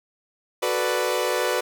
sawtooth chord, B minor seventh, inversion second, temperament equal, 370 / 440 / 493.9 / 587.3 Hz, F#4 / A4 / B4 / D5, 0 / 0 / 0 / 0 cents, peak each -24 / -26 / -21 / -24 dBFS, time 0.62-1.61 s, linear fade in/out 10 ms, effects none

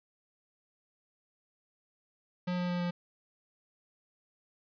square tone with pitch steps, 179.3 / 178.06 / 176.83 / 175.61 Hz, F3 / F3 / F3 / F3, +46 / +34 / +22 / +10 cents, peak -31 dBFS, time 2.47-2.91 s, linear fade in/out 10 ms, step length 110 ms, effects resampled to 11025 Hz

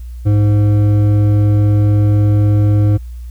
sine tone with hard clipping, 103.83 Hz, G#2, in tune, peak -10 dBFS, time 0.25-2.98 s, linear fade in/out 20 ms, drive 9 dB, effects added 60 Hz sine -25 dBFS peak until 3.3 s + white hiss -53 dBFS RMS until 3.3 s

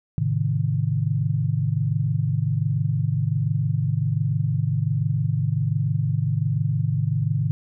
sine tone cluster, 107.7 / 133.5 / 154.8 Hz, A2 / C3 / D#3, -37 / +35 / -9 cents, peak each -24 dBFS, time 0.18-7.51 s, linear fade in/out 0 ms, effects none

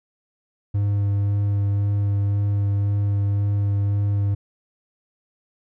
triangle tone with vibrato, 101.1 Hz, G#2, 46 cents flat, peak -16 dBFS, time 0.74-4.35 s, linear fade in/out 10 ms, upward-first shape sine, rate 1.9 Hz, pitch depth 11 cents each way, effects none

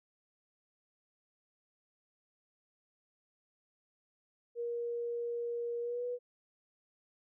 sine tone with pitch glide, 473.2 to 489.6 Hz, A#4 to B4, +26 to -15 cents, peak -34 dBFS, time 4.55-6.19 s, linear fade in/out 50 ms, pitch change +59 cents, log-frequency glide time 5.81-6.05 s, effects none

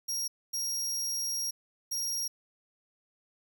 sawtooth tone bursts at uneven times, 5620 Hz, F8, 10 cents sharp, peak -28 dBFS, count 3, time 0.08-0.28 / 0.53-1.51 / 1.91-2.28 s, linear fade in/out 10 ms, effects none

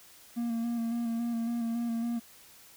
triangle tone with vibrato, 232.9 Hz, A#3, 1 cent flat, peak -27 dBFS, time 0.36-2.2 s, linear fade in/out 20 ms, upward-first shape square, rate 3.6 Hz, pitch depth 23 cents each way, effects white hiss -55 dBFS RMS until 2.76 s

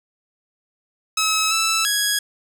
10% pulse tone with pitch steps, 1289 / 1319 / 1663 Hz, E6 / E6 / G#6, -39 / +1 / +2 cents, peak -9 dBFS, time 1.17-2.19 s, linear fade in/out 5 ms, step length 340 ms, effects none

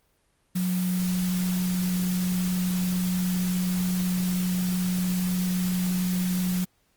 sine tone in noise, 181.8 Hz, F#3, 30 cents flat, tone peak -23 dBFS, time 0.55-6.65 s, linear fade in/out 10 ms, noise white, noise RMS -36 dBFS, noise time 0.55-6.65 s, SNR +10 dB, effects pink hiss -68 dBFS RMS until 6.96 s + Opus 32 kbps

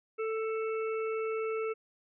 harmonic tone, 442.1 Hz, A4, 8 cents sharp, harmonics 1 / 3 / 5 / 6, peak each -31 / -40 / -46 / -47 dBFS, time 0.18-1.74 s, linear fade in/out 20 ms, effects none

